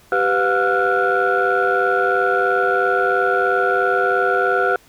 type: tone cluster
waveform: sine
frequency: 390.9 / 499 / 714 / 1372 / 1455 Hz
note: G4 / B4 / F5 / F6 / F#6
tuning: -5 / +18 / +38 / -31 / -29 cents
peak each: -20 dBFS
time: 0.12-4.76 s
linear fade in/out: 2 ms
effects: tanh soft clip ceiling -8 dBFS + pink hiss -51 dBFS RMS until 4.88 s

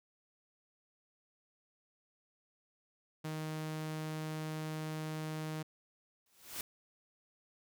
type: tone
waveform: sawtooth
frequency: 156.1 Hz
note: D#3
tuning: 6 cents sharp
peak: -34 dBFS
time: 3.24-5.63 s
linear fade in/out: 10 ms
type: noise with exponential growth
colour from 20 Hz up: white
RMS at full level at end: -38 dBFS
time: 6.26-6.61 s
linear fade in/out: 2 ms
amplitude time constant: 75 ms
effects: none

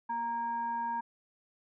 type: tone with frequency modulation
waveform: sine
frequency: 932.3 Hz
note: A#5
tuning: in tune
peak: -31 dBFS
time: 0.09-1.01 s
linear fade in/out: 10 ms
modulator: 696 Hz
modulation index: 0.38
effects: none

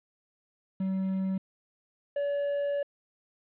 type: tone pair in turn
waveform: triangle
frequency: 190.4 / 570.6 Hz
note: F#3 / C#5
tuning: +50 / +50 cents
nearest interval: octave + perfect fifth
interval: 1900 cents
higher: second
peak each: -25 dBFS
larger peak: neither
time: 0.8-1.38 / 2.16-2.83 s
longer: second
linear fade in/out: 5 ms
effects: resampled to 8000 Hz + 10-bit

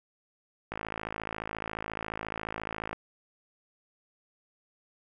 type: click train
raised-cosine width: 0.5 ms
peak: -19 dBFS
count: 121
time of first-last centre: 0.72-2.93 s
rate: 54.3 Hz
effects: none

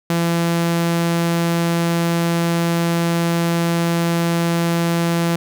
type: tone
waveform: sawtooth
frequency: 169.1 Hz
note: E3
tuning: 44 cents sharp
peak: -12 dBFS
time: 0.1-5.36 s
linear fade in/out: 2 ms
effects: none

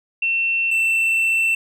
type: tone pair in turn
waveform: sine / triangle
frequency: 2700 / 2681 Hz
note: E7 / E7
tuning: +41 / +29 cents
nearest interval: unison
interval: 12 cents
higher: first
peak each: -17 / -14 dBFS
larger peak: second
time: 0.22-0.71 / 0.71-1.55 s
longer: second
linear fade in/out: 5 ms
effects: none

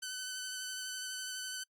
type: tone with vibrato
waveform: 10% pulse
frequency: 1513 Hz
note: F#6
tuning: 38 cents sharp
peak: -30 dBFS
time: 0.02-1.64 s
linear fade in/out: 10 ms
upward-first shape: sine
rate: 12 Hz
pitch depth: 19 cents each way
effects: noise-tail reverb RT60 0.1 s tail -26 dB re dry + Opus 48 kbps

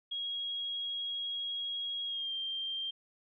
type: tone with pitch glide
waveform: sine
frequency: 3296 to 3173 Hz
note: G#7 to G7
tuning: -14 to +20 cents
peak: -34 dBFS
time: 0.11-2.91 s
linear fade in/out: 10 ms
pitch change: -66 cents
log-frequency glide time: 2.06-2.33 s
effects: none

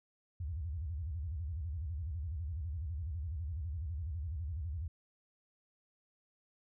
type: tone with vibrato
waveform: sine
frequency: 78.5 Hz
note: D#2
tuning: 16 cents sharp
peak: -36 dBFS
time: 0.4-4.88 s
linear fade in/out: 5 ms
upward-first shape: square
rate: 12 Hz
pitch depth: 210 cents each way
effects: none

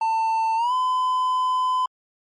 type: tone with pitch glide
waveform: triangle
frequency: 894 to 1015.1 Hz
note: A5 to B5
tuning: +27 to +47 cents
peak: -17 dBFS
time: 0.01-1.86 s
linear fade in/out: 5 ms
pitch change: +220 cents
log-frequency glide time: 0.56-0.73 s
effects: MP3 48 kbps

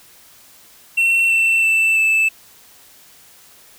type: tone with pitch steps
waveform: triangle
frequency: 2711 / 2685 / 2658 / 2632 Hz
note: E7 / E7 / E7 / E7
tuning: +48 / +31 / +14 / -3 cents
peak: -11 dBFS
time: 0.97-2.29 s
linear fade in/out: 10 ms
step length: 330 ms
effects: white hiss -47 dBFS RMS until 3.78 s

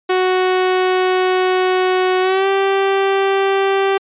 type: tone with pitch glide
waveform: sawtooth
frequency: 370 to 390.4 Hz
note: F#4 to G4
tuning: 0 to -7 cents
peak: -9 dBFS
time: 0.09-3.98 s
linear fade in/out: 10 ms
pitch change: +93 cents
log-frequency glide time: 2.21-2.47 s
effects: resampled to 8000 Hz

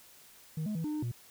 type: tone with pitch steps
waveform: sine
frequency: 157.3 / 212.1 / 163.7 / 301.9 / 304.1 / 119.3 Hz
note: D#3 / G#3 / E3 / D4 / D#4 / A#2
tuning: +19 / +37 / -12 / +48 / -40 / +41 cents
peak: -29 dBFS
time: 0.57-1.116 s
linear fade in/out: 5 ms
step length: 91 ms
effects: tanh soft clip ceiling -31 dBFS + white hiss -57 dBFS RMS until 1.3 s

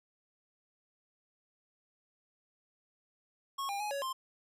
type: tone with pitch steps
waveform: square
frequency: 1095 / 802 / 837 / 559 / 1052 Hz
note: C#6 / G5 / G#5 / C#5 / C6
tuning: -22 / +39 / +13 / +14 / +9 cents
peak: -35 dBFS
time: 3.58-4.13 s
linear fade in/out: 10 ms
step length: 110 ms
effects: resampled to 32000 Hz

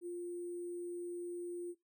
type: tone with sample-and-hold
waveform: sine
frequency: 350.4 Hz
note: F4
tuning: 6 cents sharp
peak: -39 dBFS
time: 0.01-1.75 s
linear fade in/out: 50 ms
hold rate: 8820 Hz
effects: noise-tail reverb RT60 0.2 s tail -18 dB re dry

